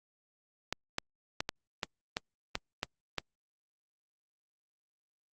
clicks, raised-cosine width 0.2 ms, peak -14 dBFS, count 9, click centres 0.726 / 0.984 / 1.405 / 1.491 / 1.832 / 2.169 / 2.554 / 2.831 / 3.183 s, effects Opus 48 kbps

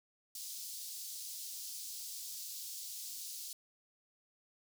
pink high-pass noise, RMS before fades -45 dBFS, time 0.35-3.53 s, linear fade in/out 2 ms, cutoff 4400 Hz, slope 24 dB/octave, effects none

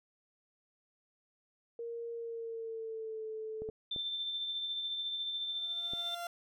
sine tone with pitch glide, 466.2 to 437.5 Hz, A#4 to A4, 0 to -10 cents, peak -38 dBFS, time 1.79-3.7 s, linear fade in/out 2 ms, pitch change -110 cents, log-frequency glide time 2.12-3.25 s
clicks, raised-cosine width 2 ms, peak -32 dBFS, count 4, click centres 3.62 / 3.689 / 3.962 / 5.935 s
sine tone with tremolo, 3557 Hz, A7, 18 cents sharp, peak -33 dBFS, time 3.91-6.15 s, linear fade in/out 5 ms, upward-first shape triangle, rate 14 Hz, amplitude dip 40%
30% pulse tone with exponential growth, 691 Hz, F5, 19 cents flat, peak -34 dBFS, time 5.35-6.27 s, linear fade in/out 2 ms, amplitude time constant 200 ms
effects none

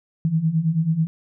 sine beating tone pair, 155.56 / 164.76 Hz, D#3 / E3, 0 / -1 cents, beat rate 9.2 Hz, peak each -23 / -19 dBFS, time 0.25-1.07 s, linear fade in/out 0 ms, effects none

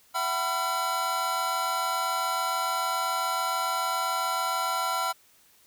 square tone cluster, 668 / 755 / 994 / 1363 Hz, E5 / F#5 / B5 / F6, +23 / +35 / +11 / -43 cents, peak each -37 / -33 / -32 / -30 dBFS, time 0.14-5.13 s, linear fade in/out 20 ms, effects white hiss -60 dBFS RMS until 5.66 s

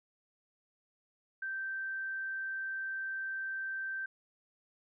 sine tone, 1560 Hz, G6, 9 cents flat, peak -35 dBFS, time 1.42-4.06 s, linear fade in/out 5 ms, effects none

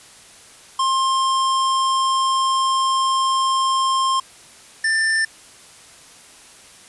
square tone pair in turn, 1060 / 1782.7 Hz, C6 / A6, +22 / +22 cents, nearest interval major sixth, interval 900 cents, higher second, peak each -17 dBFS, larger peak neither, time 0.79-4.2 / 4.84-5.25 s, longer first, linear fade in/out 5 ms, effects white hiss -45 dBFS RMS until 6.88 s + resampled to 24000 Hz

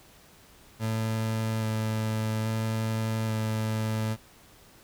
30% pulse tone with vibrato, 110.4 Hz, A2, 6 cents sharp, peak -24 dBFS, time 0.79-4.17 s, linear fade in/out 50 ms, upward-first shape square, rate 0.6 Hz, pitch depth 10 cents each way, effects pink hiss -55 dBFS RMS until 4.83 s

